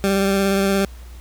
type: tone with vibrato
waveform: 20% pulse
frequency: 196 Hz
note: G3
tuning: in tune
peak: -11 dBFS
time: 0.04-0.85 s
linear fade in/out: 0 ms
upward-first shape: sine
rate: 17 Hz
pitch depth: 17 cents each way
effects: added 60 Hz sine -35 dBFS peak until 1.2 s + pink hiss -48 dBFS RMS until 1.2 s